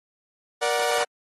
sawtooth chord, Bb augmented, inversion none, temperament equal with one note detuned, 472.1 / 587.3 / 740 Hz, Bb4 / D5 / F#5, +22 / 0 / 0 cents, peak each -22 dBFS, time 0.61-1.05 s, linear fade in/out 20 ms, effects AAC 32 kbps

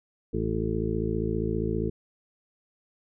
harmonic tone, 55 Hz, A1, in tune, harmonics 1 / 2 / 3 / 4 / 6 / 7 / 8, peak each -33 / -33 / -33 / -33 / -33 / -33 / -33 dBFS, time 0.33-1.9 s, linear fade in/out 10 ms, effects none

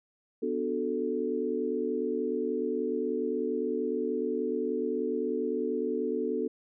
sine chord, B minor seventh, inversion none, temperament equal, 246.9 / 293.7 / 370 / 440 Hz, B3 / D4 / F#4 / A4, 0 / 0 / 0 / 0 cents, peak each -34 / -35 / -34 / -31 dBFS, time 0.42-6.48 s, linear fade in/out 10 ms, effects none

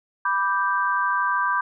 sine chord, G major, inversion first, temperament equal, 987.8 / 1174.7 / 1568 Hz, B5 / D6 / G6, 0 / 0 / 0 cents, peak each -24 dBFS, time 0.25-1.61 s, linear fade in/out 5 ms, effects none

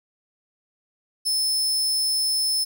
sawtooth tone, 5250 Hz, E8, 8 cents flat, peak -18 dBFS, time 1.25-2.65 s, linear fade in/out 20 ms, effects none

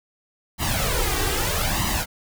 pink noise with flanger, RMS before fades -23 dBFS, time 0.58-2.06 s, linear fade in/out 50 ms, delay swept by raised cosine 1 to 2.6 ms, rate 0.79 Hz, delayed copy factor +0.75, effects none

